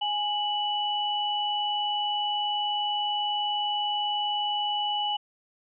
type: tone pair together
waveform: sine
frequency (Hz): 830.6 / 2960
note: G#5 / F#7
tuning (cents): 0 / 0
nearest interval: octave + minor seventh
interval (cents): 2200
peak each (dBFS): -28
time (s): 0.01-5.17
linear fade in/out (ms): 10
effects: none